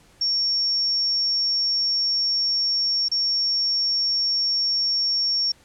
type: tone with dropouts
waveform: sine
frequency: 5500 Hz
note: F8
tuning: 27 cents flat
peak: -19 dBFS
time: 0.21-5.52 s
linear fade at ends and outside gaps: 5 ms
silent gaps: 3.085-3.115 s
effects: pink hiss -55 dBFS RMS until 5.64 s + low-pass 10000 Hz 12 dB/octave